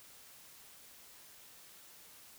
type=silence; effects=white hiss -57 dBFS RMS until 2.38 s